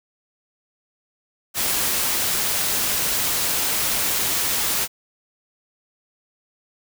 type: noise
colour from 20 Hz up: white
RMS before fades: -22 dBFS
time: 1.54-4.88 s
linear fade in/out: 50 ms
effects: none